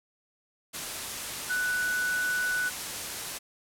sine tone in noise, 1485 Hz, F#6, 6 cents sharp, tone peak -26 dBFS, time 1.49-2.7 s, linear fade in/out 20 ms, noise white, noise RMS -35 dBFS, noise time 0.73-3.39 s, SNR +6 dB, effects low-pass 12000 Hz 12 dB/octave

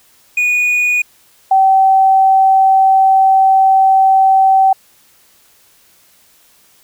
triangle / sine tone pair in turn, 2461 / 769.1 Hz, D#7 / G5, -20 / -33 cents, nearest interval octave + minor sixth, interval 2013 cents, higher first, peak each -9 / -6 dBFS, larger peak second, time 0.37-1.02 / 1.51-4.73 s, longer second, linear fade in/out 5 ms, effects white hiss -50 dBFS RMS until 6.83 s

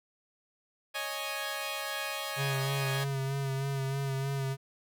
10% pulse chord, C# suspended second, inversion none, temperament equal, 554.4 / 622.3 / 830.6 Hz, C#5 / D#5 / G#5, 0 / 0 / 0 cents, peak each -30 dBFS, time 0.94-3.05 s, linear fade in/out 20 ms
square tone with vibrato, 136.5 Hz, C#3, 26 cents flat, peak -31 dBFS, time 2.36-4.57 s, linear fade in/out 50 ms, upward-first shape sine, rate 3.2 Hz, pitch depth 29 cents each way
effects none

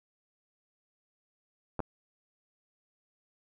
clicks, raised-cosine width 1 ms, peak -19 dBFS, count 2, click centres 1.793 / 1.803 s, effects none

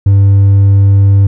sine tone with hard clipping, 99 Hz, G2, 18 cents sharp, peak -4 dBFS, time 0.06-1.27 s, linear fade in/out 5 ms, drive 2 dB, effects none

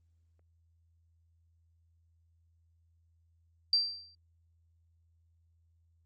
sine tone with exponential decay, 4699 Hz, D8, in tune, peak -21 dBFS, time 3.73-4.15 s, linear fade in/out 2 ms, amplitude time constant 91 ms, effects added 83 Hz sine -66 dBFS peak until 6.05 s + Opus 24 kbps

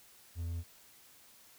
triangle tone, 84.5 Hz, E2, 43 cents sharp, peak -33 dBFS, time 0.35-0.64 s, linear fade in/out 50 ms, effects white hiss -60 dBFS RMS until 1.58 s

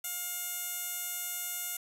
15% pulse tone with band-pass filter, 710 Hz, F5, 28 cents sharp, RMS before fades -37 dBFS, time 0.04-1.77 s, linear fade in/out 5 ms, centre 11000 Hz, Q 1.7, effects none

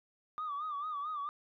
sine tone with vibrato, 1192 Hz, D6, 25 cents sharp, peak -34 dBFS, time 0.38-1.29 s, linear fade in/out 0 ms, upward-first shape sine, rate 4.5 Hz, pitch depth 99 cents each way, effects tanh soft clip ceiling -32 dBFS

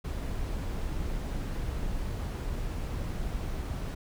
brown noise, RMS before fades -33 dBFS, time 0.04-3.95 s, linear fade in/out 10 ms, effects none

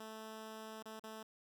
10% pulse tone with dropouts, 219.3 Hz, A3, 6 cents flat, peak -39 dBFS, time 0-1.23 s, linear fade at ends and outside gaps 5 ms, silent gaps 0.826-0.856 / 0.996-1.037 s, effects none

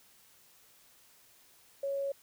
sine tone, 554.4 Hz, C#5, in tune, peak -31 dBFS, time 1.83-2.12 s, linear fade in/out 5 ms, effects white hiss -62 dBFS RMS until 2.22 s

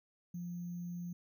sine tone with sample-and-hold, 174.61 Hz, F3, in tune, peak -39 dBFS, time 0.34-1.13 s, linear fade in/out 5 ms, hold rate 6300 Hz, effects none

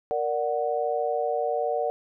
sine chord, Bb augmented, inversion none, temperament equal, 466.2 / 587.3 / 740 Hz, Bb4 / D5 / F#5, 0 / 0 / 0 cents, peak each -28 dBFS, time 0.11-1.9 s, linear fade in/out 0 ms, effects none

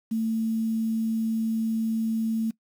sine tone with quantisation, 223.5 Hz, A3, 27 cents sharp, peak -23 dBFS, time 0.11-2.51 s, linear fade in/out 10 ms, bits 8, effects noise-tail reverb RT60 0.1 s tail -21 dB re dry

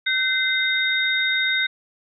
sine tone cluster, 1535 / 2072 / 3709 Hz, G6 / C7 / A#7, -37 / -17 / -9 cents, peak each -23 dBFS, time 0.06-1.67 s, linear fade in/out 10 ms, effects none

